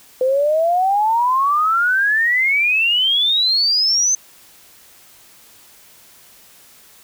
sine exponential sweep, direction up, 504 to 6272 Hz, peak -13 dBFS, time 0.21-4.15 s, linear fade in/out 2 ms, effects white hiss -47 dBFS RMS until 7.03 s

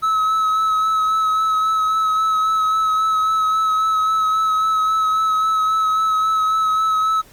triangle tone with vibrato, 1291 Hz, E6, 37 cents flat, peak -13 dBFS, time 0.02-7.22 s, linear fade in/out 20 ms, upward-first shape sine, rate 3.7 Hz, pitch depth 19 cents each way, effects pink hiss -48 dBFS RMS until 7.32 s + Opus 32 kbps

